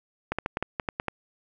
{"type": "clicks", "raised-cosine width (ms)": 0.5, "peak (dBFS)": -12, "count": 9, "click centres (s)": [0.32, 0.386, 0.461, 0.571, 0.626, 0.798, 0.888, 0.999, 1.083], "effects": []}